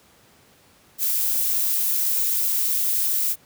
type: noise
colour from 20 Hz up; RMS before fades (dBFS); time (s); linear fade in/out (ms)
violet; -22; 0.98-3.36; 50
effects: pink hiss -55 dBFS RMS until 3.45 s + high-pass 80 Hz 12 dB/octave